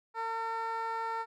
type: tone with band-pass filter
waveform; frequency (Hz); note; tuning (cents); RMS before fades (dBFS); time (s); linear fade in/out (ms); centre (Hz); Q
15% pulse; 453.1; A#4; -49; -35; 0.14-1.26; 50; 1000; 1.6
effects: none